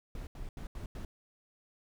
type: noise bursts at uneven times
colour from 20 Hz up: brown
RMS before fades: -41 dBFS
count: 5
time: 0.15-0.27 / 0.35-0.49 / 0.57-0.67 / 0.75-0.86 / 0.95-1.05 s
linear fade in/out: 2 ms
effects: none